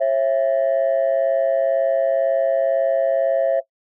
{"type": "tone pair together", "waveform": "sine", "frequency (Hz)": [542, 664], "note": ["C#5", "E5"], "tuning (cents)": [-39, 12], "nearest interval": "major third", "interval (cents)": 351, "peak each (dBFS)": -16, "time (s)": [0, 3.61], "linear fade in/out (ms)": 20, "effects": ["noise-tail reverb RT60 0.1 s tail -20 dB re dry", "tanh soft clip ceiling -12 dBFS"]}